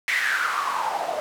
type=noise with band-pass filter sweep; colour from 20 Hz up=white; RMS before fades=-25 dBFS; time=0.08-1.2 s; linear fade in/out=0 ms; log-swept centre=2100 to 620 Hz; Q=7.2; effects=none